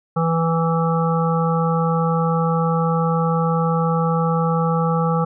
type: harmonic tone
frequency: 164.81 Hz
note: E3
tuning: in tune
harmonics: 1 / 3 / 5 / 7 / 8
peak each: -18 / -23 / -25 / -26 / -27 dBFS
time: 0.16-5.25 s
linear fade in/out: 10 ms
effects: none